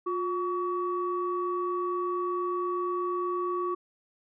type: tone pair together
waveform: sine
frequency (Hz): 356.6 / 1132.1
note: F4 / C#6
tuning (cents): +36 / +36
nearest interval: octave + minor sixth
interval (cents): 2000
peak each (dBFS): -29 / -30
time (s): 0.06-3.75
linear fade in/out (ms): 10
effects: tanh soft clip ceiling -19 dBFS